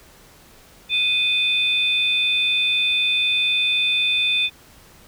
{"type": "tone pair together", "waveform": "sine", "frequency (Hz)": [2489, 3548], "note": ["D#7", "A7"], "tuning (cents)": [0, 14], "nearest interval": "tritone", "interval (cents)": 614, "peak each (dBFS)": -19, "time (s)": [0.89, 4.5], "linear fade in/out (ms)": 50, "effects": ["tanh soft clip ceiling -9 dBFS", "pink hiss -49 dBFS RMS until 5.07 s"]}